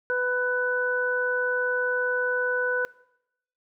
harmonic tone, 497.5 Hz, B4, 13 cents sharp, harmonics 1 / 2 / 3, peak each -26 / -36 / -25 dBFS, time 0.1-2.85 s, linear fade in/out 0 ms, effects noise-tail reverb RT60 0.8 s tail -21 dB re dry

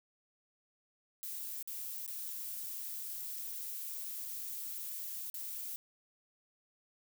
violet noise with dropouts, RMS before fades -42 dBFS, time 1.23-5.76 s, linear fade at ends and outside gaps 0 ms, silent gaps 1.627-1.675 / 2.064-2.078 / 4.254-4.258 / 5.3-5.342 s, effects none

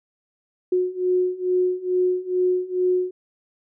sine beating tone pair, 363.3 / 365.6 Hz, F#4 / F#4, -32 / -21 cents, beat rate 2.3 Hz, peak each -23 / -21 dBFS, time 0.72-3.11 s, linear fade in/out 5 ms, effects none

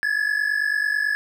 triangle tone pair together, 1676.9 / 1726 Hz, G#6 / A6, +16 / -34 cents, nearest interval unison, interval 50 cents, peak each -21 dBFS, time 0.03-1.15 s, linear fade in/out 0 ms, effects none

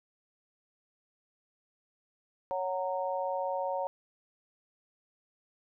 harmonic tone, 185 Hz, F#3, in tune, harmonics 3 / 4 / 5, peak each -33 / -36 / -35 dBFS, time 2.51-3.87 s, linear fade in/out 0 ms, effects none

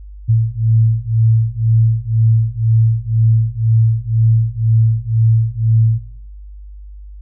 sine beating tone pair, 111.4 / 113.4 Hz, A2 / A#2, +22 / -47 cents, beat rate 2 Hz, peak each -14 dBFS, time 0.28-5.99 s, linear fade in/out 20 ms, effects noise-tail reverb RT60 0.6 s tail -17 dB re dry + added 50 Hz sine -31 dBFS peak until 7.21 s

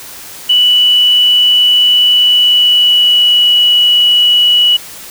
sine tone with pitch glide, 2960 to 2936 Hz, F#7 to F#7, 0 to -14 cents, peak -5 dBFS, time 0.49-4.77 s, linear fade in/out 10 ms, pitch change -14 cents, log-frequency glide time 2.17-3.4 s, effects white hiss -30 dBFS RMS until 5.1 s

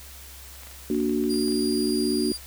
clicks, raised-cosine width 0.3 ms, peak -30 dBFS, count 10, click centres 0.634 / 0.671 / 0.713 / 0.946 / 1.002 / 1.095 / 1.239 / 1.341 / 1.482 / 1.522 s
sine chord, Bb augmented, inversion none, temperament equal, 233.1 / 293.7 / 370 Hz, Bb3 / D4 / F#4, 0 / 0 / 0 cents, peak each -26 dBFS, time 0.9-2.32 s, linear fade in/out 2 ms
30% pulse tone, 4802 Hz, D8, 38 cents sharp, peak -28 dBFS, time 1.29-2.38 s, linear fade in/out 20 ms
effects added 67 Hz sine -45 dBFS peak until 2.46 s + white hiss -45 dBFS RMS until 2.46 s

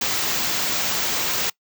white band-stop noise, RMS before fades -23 dBFS, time 0.01-1.5 s, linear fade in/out 5 ms, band 7600 to 15000 Hz, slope 48 dB/octave, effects noise-tail reverb RT60 0.1 s tail -23 dB re dry + high-pass 80 Hz 12 dB/octave

